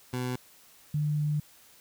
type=tone pair in turn; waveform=20% pulse / sine; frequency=125.6 / 149.36 Hz; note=B2 / D3; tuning=+30 / +30 cents; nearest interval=minor third; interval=300 cents; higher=second; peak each=-25 dBFS; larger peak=neither; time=0.13-0.36 / 0.94-1.4 s; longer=second; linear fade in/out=5 ms; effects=white hiss -57 dBFS RMS until 1.8 s